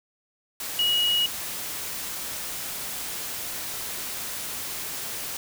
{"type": "tone in noise", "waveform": "sine", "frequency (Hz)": 2900, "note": "F#7", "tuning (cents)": -35, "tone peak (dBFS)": -20, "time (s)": [0.79, 1.26], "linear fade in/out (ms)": 2, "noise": "white", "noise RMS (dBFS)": -33, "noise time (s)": [0.6, 5.37], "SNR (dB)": 10, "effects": []}